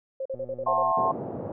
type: tone bursts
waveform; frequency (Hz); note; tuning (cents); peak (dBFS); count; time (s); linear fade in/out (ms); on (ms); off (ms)
sine; 533; C5; +32; -28; 7; 0.2-0.831; 5; 55; 41
type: click train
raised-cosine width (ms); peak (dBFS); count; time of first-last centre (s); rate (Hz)
2; -33; 71; 0.34-0.914; 122
type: chord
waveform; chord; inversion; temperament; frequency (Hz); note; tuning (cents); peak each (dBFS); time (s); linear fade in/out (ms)
sine; F# half-diminished seventh; third; just; 666 / 740 / 888 / 1065.6; E5 / F#5 / A5 / C6; +18 / 0 / +16 / +31; -27 / -29 / -29 / -24; 0.66-1.12; 10
type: band-pass noise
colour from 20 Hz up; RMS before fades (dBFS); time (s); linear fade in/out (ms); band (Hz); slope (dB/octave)
white; -34; 0.97-1.52; 2; 110 to 620; 24
effects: none